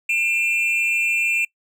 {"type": "tone pair together", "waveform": "triangle", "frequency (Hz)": [2398, 2671], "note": ["D7", "E7"], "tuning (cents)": [36, 22], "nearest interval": "major second", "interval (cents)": 186, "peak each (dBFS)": -19, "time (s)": [0.09, 1.45], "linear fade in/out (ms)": 5, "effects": ["noise-tail reverb RT60 0.1 s tail -24 dB re dry"]}